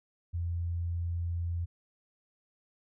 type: tone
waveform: sine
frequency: 85.6 Hz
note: F2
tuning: 34 cents flat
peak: -30 dBFS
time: 0.33-1.66 s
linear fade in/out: 20 ms
effects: none